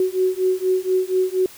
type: beating tone pair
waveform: sine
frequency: 370 / 374.2 Hz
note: F#4 / F#4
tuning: 0 / +20 cents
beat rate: 4.2 Hz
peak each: -20 dBFS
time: 0-1.46 s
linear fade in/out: 2 ms
effects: white hiss -43 dBFS RMS until 1.57 s